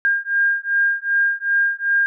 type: beating tone pair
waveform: sine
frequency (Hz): 1608 / 1610.6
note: G6 / G6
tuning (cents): +44 / +46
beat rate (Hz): 2.6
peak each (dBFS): -19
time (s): 0.05-2.06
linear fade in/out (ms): 0
effects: none